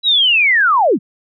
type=linear sweep; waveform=sine; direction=down; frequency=3951 to 146.7 Hz; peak=-9 dBFS; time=0.03-0.99 s; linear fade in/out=50 ms; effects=none